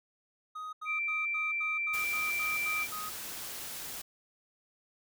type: tone bursts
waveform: triangle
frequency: 1252 Hz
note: D#6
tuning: 10 cents sharp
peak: -36 dBFS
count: 10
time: 0.55-3.097 s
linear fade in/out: 10 ms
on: 180 ms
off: 83 ms
type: tone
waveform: sine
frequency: 2349 Hz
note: D7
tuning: in tune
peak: -30 dBFS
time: 0.85-2.88 s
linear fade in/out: 50 ms
type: noise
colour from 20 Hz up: white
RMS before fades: -41 dBFS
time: 1.93-4.02 s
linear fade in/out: 10 ms
effects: none